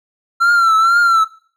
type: tone with vibrato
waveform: triangle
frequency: 1358 Hz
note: F6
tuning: 49 cents flat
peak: -7 dBFS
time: 0.4-1.25 s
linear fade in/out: 20 ms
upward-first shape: triangle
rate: 2.1 Hz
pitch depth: 78 cents each way
effects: noise-tail reverb RT60 0.5 s tail -20 dB re dry